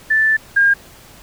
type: tone pair in turn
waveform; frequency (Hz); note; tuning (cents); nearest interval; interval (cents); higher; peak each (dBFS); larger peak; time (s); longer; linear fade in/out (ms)
sine; 1760 / 1614.9; A6 / G#6; 0 / -49; minor second; 149; first; -11 / -9; second; 0.1-0.37 / 0.56-0.74; first; 10
effects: pink hiss -43 dBFS RMS until 1.22 s